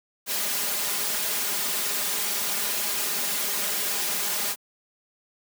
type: noise with comb filter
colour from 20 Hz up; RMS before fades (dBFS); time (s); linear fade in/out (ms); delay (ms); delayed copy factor
white; -27; 0.26-4.56; 50; 4.9; +0.85
effects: high-pass 200 Hz 12 dB/octave